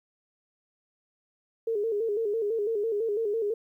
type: tone with vibrato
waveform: sine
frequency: 432.2 Hz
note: A4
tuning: 31 cents flat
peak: -25 dBFS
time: 1.67-3.54 s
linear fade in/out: 5 ms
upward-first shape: square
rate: 6 Hz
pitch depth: 87 cents each way
effects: 11-bit